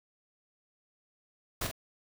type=noise with echo; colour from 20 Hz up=pink; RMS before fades=-33 dBFS; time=1.61-1.67 s; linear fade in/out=5 ms; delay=44 ms; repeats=1; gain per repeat=-6 dB; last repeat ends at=1.714 s; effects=none